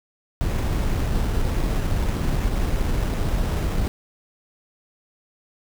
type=noise with sample-and-hold; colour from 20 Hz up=brown; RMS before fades=-22 dBFS; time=0.41-3.88 s; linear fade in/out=0 ms; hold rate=4410 Hz; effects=none